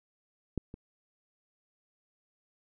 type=clicks; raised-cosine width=3 ms; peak=-18 / -30 dBFS; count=2; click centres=0.577 / 0.741 s; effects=none